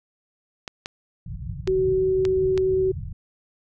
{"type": "clicks", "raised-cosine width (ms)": 0.2, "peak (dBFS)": -14, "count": 5, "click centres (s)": [0.678, 0.859, 1.675, 2.252, 2.577]}
{"type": "low-pass noise", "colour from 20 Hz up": "white", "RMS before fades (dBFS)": -33, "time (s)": [1.26, 3.13], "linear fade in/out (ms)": 5, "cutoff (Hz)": 170, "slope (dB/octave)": 96}
{"type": "tone", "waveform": "sine", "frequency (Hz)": 376.9, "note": "F#4", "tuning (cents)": 32, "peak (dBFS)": -18, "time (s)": [1.67, 2.92], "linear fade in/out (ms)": 10}
{"effects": []}